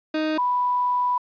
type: tone pair in turn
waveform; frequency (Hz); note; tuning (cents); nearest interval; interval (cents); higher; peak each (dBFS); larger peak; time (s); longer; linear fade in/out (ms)
30% pulse / sine; 311.1 / 987.7; D#4 / B5; 0 / 0; octave + minor sixth; 2000; second; -19; neither; 0.14-0.38 / 0.38-1.18; second; 5
effects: resampled to 11025 Hz + 9-bit